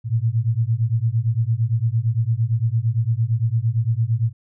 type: beating tone pair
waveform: sine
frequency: 110 / 118.8 Hz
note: A2 / A#2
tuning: 0 / +33 cents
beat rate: 8.8 Hz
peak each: -20 dBFS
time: 0.04-4.33 s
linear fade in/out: 50 ms
effects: none